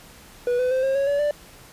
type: tone with pitch steps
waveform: triangle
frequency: 488 / 503.5 / 519.4 / 535.9 / 552.8 / 570.4 / 588.4 Hz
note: B4 / B4 / C5 / C5 / C#5 / C#5 / D5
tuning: -21 / +33 / -13 / +41 / -5 / +49 / +3 cents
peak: -17 dBFS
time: 0.47-1.31 s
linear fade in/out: 2 ms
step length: 120 ms
effects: pink hiss -47 dBFS RMS until 1.72 s + resampled to 32000 Hz